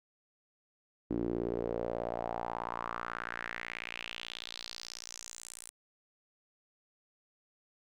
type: tone with band-pass filter sweep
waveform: sawtooth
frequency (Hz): 58.27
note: A#1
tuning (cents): 0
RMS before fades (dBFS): -39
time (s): 1.1-5.7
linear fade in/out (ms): 10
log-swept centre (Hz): 300 to 9400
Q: 3.5
effects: none